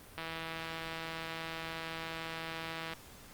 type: click train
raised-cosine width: 0.3 ms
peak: -24 dBFS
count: 450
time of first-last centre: 0.18-2.935 s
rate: 163 Hz
effects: pink hiss -54 dBFS RMS until 3.33 s + Opus 32 kbps